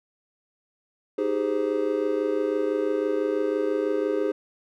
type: chord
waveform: triangle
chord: Ab major seventh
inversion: second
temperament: just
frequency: 311.5 / 389.3 / 415.3 / 519.1 Hz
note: Eb4 / G4 / Ab4 / C5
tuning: +2 / -12 / 0 / -14 cents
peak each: -27 / -28 / -24 / -27 dBFS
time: 1.18-4.32 s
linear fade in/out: 5 ms
effects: none